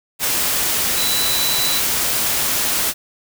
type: tone in noise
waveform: sine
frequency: 3965 Hz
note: B7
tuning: 6 cents sharp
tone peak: -21 dBFS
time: 0.95-1.82 s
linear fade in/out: 50 ms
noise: white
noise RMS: -19 dBFS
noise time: 0.19-2.94 s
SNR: -5 dB
effects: none